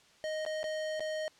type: tone with dropouts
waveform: square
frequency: 622.3 Hz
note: D#5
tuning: in tune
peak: -34 dBFS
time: 0.24-1.28 s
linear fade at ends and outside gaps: 0 ms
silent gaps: 0.451-0.463 / 0.631-0.641 / 0.996-1.005 s
effects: white hiss -62 dBFS RMS until 1.39 s + low-pass 6000 Hz 12 dB/octave